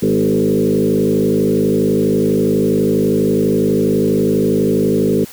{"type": "tone with frequency modulation", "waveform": "sine", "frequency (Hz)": 311.1, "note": "D#4", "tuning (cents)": 0, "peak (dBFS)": -11, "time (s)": [0.02, 5.25], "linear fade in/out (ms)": 10, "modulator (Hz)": 52.2, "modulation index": 3, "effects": ["white hiss -37 dBFS RMS until 5.32 s"]}